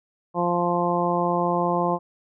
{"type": "harmonic tone", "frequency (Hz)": 174.61, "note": "F3", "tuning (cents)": 0, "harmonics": [1, 2, 3, 4, 5, 6], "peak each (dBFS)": [-27, -27, -27, -27, -27, -27], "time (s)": [0.34, 1.99], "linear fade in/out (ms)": 50, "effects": []}